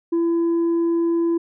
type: tone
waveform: sine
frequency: 336.4 Hz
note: E4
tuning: 35 cents sharp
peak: -14 dBFS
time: 0.12-1.38 s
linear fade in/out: 10 ms
effects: tanh soft clip ceiling -16 dBFS